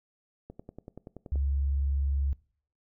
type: click train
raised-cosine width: 2 ms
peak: -29 dBFS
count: 10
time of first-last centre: 0.5-1.357 s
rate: 10.5 Hz
type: tone with vibrato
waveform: sine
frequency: 69.3 Hz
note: C#2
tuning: in tune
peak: -25 dBFS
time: 1.32-2.33 s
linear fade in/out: 0 ms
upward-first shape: sine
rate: 20 Hz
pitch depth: 50 cents each way
effects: noise-tail reverb RT60 0.5 s tail -22 dB re dry